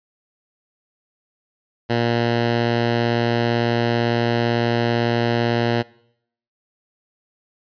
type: tone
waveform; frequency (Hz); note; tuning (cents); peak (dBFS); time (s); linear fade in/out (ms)
10% pulse; 117.9; A#2; +20; -9; 1.89-5.83; 20
effects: noise-tail reverb RT60 0.7 s tail -22 dB re dry + resampled to 11025 Hz